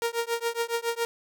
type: tone with tremolo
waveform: sawtooth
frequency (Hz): 466.2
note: A#4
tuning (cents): 0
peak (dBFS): -19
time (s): 0.02-1.05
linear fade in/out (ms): 0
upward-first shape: triangle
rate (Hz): 7.2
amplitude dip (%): 100
effects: none